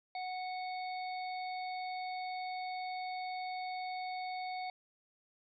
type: harmonic tone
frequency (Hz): 738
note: F#5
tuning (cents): -5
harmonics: 1 / 3 / 5 / 6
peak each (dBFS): -38 / -46 / -55 / -51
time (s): 0.15-4.7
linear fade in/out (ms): 2
effects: none